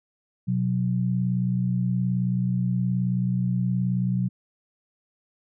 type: tone pair together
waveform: sine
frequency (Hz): 125 / 183.85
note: B2 / F#3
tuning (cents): +21 / -11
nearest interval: perfect fifth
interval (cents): 668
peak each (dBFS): -24 / -24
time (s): 0.47-4.29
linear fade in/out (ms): 20
effects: none